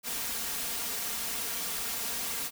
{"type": "noise with comb filter", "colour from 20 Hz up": "white", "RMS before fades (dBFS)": -34, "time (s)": [0.03, 2.51], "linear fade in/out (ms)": 50, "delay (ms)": 4.3, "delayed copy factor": 0.6, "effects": []}